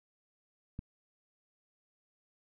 click, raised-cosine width 5 ms, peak -27 dBFS, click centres 0.791 s, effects none

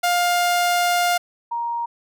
sawtooth / sine tone pair in turn, 705 / 939.1 Hz, F5 / A#5, +16 / +13 cents, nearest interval perfect fourth, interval 497 cents, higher second, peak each -13 / -22 dBFS, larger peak first, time 0.03-1.18 / 1.51-1.86 s, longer first, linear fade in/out 10 ms, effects none

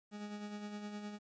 40% pulse tone with tremolo, 207.7 Hz, G#3, in tune, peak -40 dBFS, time 0.11-1.19 s, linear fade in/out 50 ms, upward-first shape sine, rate 9.7 Hz, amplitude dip 45%, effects resampled to 16000 Hz + 12-bit

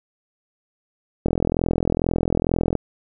click train, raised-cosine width 2 ms, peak -6 dBFS, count 64, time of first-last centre 1.26-2.753 s, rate 42.2 Hz, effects none

